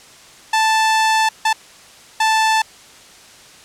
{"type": "tone bursts at uneven times", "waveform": "sawtooth", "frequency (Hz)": 880, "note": "A5", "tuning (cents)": 0, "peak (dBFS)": -9, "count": 3, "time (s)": [[0.53, 1.29], [1.45, 1.53], [2.2, 2.62]], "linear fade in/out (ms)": 5, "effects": ["white hiss -43 dBFS RMS until 3.64 s", "low-pass 8000 Hz 12 dB/octave"]}